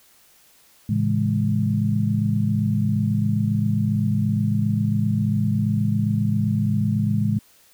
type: chord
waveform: sine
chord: A major seventh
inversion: none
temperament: equal with one note detuned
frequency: 110 / 137.79 / 164.81 / 207.7 Hz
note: A2 / C#3 / E3 / G#3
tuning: 0 / -10 / 0 / 0 cents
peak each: -22 / -26 / -27 / -22 dBFS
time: 0.89-7.39 s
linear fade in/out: 5 ms
effects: white hiss -55 dBFS RMS until 7.73 s